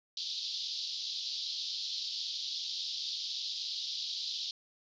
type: band-pass noise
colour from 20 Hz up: white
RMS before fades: -38 dBFS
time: 0.17-4.51 s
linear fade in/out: 2 ms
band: 3400 to 5000 Hz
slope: 48 dB/octave
effects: resampled to 16000 Hz